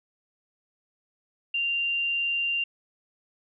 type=tone; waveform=sine; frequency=2781 Hz; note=F7; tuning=8 cents flat; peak=-24 dBFS; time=1.54-2.64 s; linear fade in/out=5 ms; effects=none